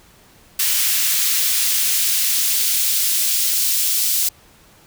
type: noise with high-pass filter sweep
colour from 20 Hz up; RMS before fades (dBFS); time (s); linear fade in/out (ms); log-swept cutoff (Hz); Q
white; -18; 0.59-4.29; 5; 2100 to 4000; 0.74
effects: pink hiss -50 dBFS RMS until 4.86 s